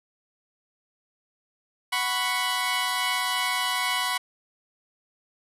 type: chord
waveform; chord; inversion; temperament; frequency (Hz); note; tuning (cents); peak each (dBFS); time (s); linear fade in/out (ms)
15% pulse; F# suspended fourth; none; equal; 740 / 987.8 / 1108.7; F#5 / B5 / C#6; 0 / 0 / 0; -25 / -20 / -23; 1.92-4.18; 10
effects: resampled to 32000 Hz